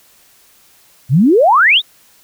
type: exponential sweep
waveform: sine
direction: up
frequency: 115.5 to 3900 Hz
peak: -6 dBFS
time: 1.09-1.82 s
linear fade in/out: 50 ms
effects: white hiss -49 dBFS RMS until 2.23 s